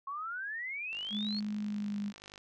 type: exponential sweep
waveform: sine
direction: up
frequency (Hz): 1081 to 4435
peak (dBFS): -36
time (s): 0.07-1.4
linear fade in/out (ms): 5
type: click train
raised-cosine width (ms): 0.2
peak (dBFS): -33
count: 74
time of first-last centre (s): 0.93-2.378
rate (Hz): 50.4
type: tone with pitch glide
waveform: sine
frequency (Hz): 209.9 to 205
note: G#3 to G#3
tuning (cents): +19 to -22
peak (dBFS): -33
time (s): 1.1-2.13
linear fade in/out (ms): 50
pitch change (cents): -41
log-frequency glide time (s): 1.59-2.01
effects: none